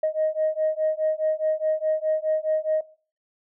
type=beating tone pair; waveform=sine; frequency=622.3 / 627.1 Hz; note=D#5 / D#5; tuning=0 / +13 cents; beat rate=4.8 Hz; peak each=-23 / -24 dBFS; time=0.03-2.81 s; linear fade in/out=5 ms; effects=noise-tail reverb RT60 0.4 s tail -19 dB re dry + tanh soft clip ceiling -15 dBFS